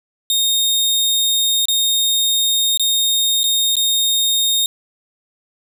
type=tone with dropouts; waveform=sawtooth; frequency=3700 Hz; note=A#7; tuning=14 cents flat; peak=-11 dBFS; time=0.3-4.66 s; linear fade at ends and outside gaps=1 ms; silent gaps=1.655-1.684 / 2.774-2.796 / 3.433-3.44 / 3.755-3.767 s; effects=none